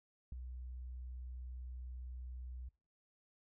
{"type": "tone with ADSR envelope", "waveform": "sine", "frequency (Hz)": 62.4, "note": "B1", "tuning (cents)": 19, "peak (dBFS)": -37, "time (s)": [0.32, 2.69], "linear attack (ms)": 4, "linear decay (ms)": 3, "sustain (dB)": -7, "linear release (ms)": 8, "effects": ["noise-tail reverb RT60 0.4 s tail -25 dB re dry"]}